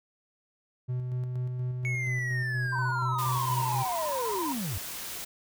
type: tone with tremolo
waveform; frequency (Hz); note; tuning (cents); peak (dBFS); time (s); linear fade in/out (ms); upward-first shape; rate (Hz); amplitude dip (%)
triangle; 125.4; B2; +27; -26; 0.88-3.84; 20; square; 4.2; 30
type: linear sweep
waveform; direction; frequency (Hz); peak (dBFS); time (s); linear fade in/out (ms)
triangle; down; 2225 to 77.78; -29; 1.85-4.78; 0
type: tone with vibrato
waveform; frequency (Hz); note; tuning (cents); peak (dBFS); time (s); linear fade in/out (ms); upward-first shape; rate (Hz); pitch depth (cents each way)
sine; 980; B5; -14; -31; 2.72-4.53; 10; square; 15; 67
type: noise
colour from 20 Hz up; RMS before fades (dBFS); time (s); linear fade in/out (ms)
white; -38; 3.18-5.25; 10
effects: none